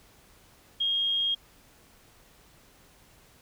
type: tone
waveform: sine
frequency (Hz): 3248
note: G#7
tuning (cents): -39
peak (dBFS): -24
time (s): 0.8-1.35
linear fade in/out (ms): 10
effects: pink hiss -58 dBFS RMS until 3.41 s